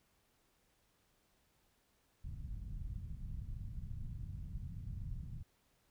pink low-pass noise, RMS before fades -44 dBFS, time 2.24-5.43 s, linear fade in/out 10 ms, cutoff 150 Hz, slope 24 dB/octave, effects pink hiss -75 dBFS RMS until 5.9 s

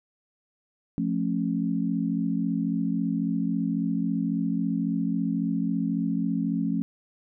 sine chord, F augmented, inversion none, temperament just, 174.61 / 218.3 / 272.8 Hz, F3 / A3 / C#4, 0 / -13 / -28 cents, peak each -28 dBFS, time 0.98-6.82 s, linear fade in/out 0 ms, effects none

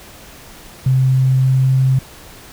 sine tone with pitch glide, 130.81 to 131.72 Hz, C3 to C3, 0 to +12 cents, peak -10 dBFS, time 0.86-1.99 s, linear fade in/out 5 ms, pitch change +12 cents, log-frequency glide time 1.37-1.66 s, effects pink hiss -39 dBFS RMS until 2.52 s

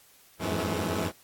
10% pulse tone cluster, 84.9 / 92.3 / 104.1 / 163.5 / 214.8 Hz, F2 / F#2 / G#2 / E3 / A3, -48 / -4 / +5 / -14 / -41 cents, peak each -26 dBFS, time 0.39-1.12 s, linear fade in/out 50 ms, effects white hiss -58 dBFS RMS until 1.23 s + AAC 64 kbps

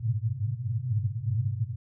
pink band-pass noise, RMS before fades -29 dBFS, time 0-1.76 s, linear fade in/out 10 ms, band 100 to 130 Hz, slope 96 dB/octave, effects none

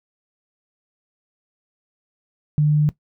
sine tone, 149.8 Hz, D3, 35 cents sharp, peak -13 dBFS, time 2.58-2.89 s, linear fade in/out 0 ms, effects noise-tail reverb RT60 0.1 s tail -17 dB re dry

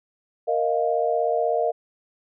sine chord, Bb suspended fourth, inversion none, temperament equal, 466.2 / 622.3 / 698.5 Hz, Bb4 / Eb5 / F5, 0 / 0 / 0 cents, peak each -24 dBFS, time 0.47-1.72 s, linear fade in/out 20 ms, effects none

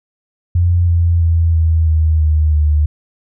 sine tone with pitch steps, 87.31 / 85.17 / 83.08 / 81.04 / 79.05 / 77.11 / 75.22 Hz, F2 / F2 / E2 / E2 / D#2 / D#2 / D2, 0 / -43 / +14 / -29 / +28 / -15 / +42 cents, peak -9 dBFS, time 0.55-2.86 s, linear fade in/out 5 ms, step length 330 ms, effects none

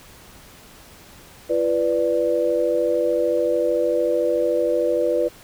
sine chord, B diminished, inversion second, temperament equal with one note detuned, 341.4 / 493.9 / 587.3 Hz, F4 / B4 / D5, -39 / 0 / 0 cents, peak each -24 / -20 / -22 dBFS, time 1.49-5.29 s, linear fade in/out 20 ms, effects pink hiss -46 dBFS RMS until 5.43 s

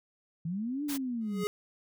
sine linear two-way sweep, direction up then down, 155.56 to 299 to 179.1 Hz, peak -31 dBFS, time 0.45-1.44 s, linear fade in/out 5 ms, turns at 0.84 s
white noise, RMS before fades -38 dBFS, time 0.88-0.98 s, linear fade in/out 20 ms
square tone with exponential growth, 417.7 Hz, G#4, 10 cents sharp, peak -27 dBFS, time 1.21-1.47 s, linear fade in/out 0 ms, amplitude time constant 56 ms
effects none

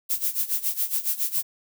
violet noise with tremolo, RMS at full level -23 dBFS, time 0.09-1.43 s, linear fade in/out 20 ms, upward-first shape sine, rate 7.2 Hz, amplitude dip 85%, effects none

